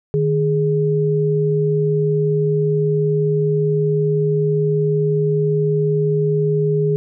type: tone pair together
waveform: sine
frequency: 153.15 / 415.3 Hz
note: D#3 / G#4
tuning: -27 / 0 cents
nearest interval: octave + perfect fourth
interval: 1727 cents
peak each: -17 dBFS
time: 0.14-6.96 s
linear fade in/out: 0 ms
effects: none